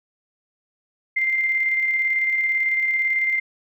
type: tone with tremolo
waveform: sine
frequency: 2093 Hz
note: C7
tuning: in tune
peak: -17 dBFS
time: 1.16-3.4 s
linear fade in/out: 10 ms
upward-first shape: square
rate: 18 Hz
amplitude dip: 30%
effects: none